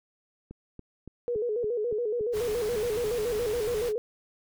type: click train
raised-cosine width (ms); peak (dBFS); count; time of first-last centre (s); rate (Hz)
3; -29; 9; 0.51-2.776; 3.53
type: tone with vibrato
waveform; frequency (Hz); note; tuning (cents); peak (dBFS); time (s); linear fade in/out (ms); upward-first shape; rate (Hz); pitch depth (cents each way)
sine; 452; A4; +47; -26; 1.28-3.98; 0; square; 7.1; 110
type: noise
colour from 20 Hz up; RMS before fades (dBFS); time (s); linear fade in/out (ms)
pink; -39; 2.32-3.93; 50
effects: none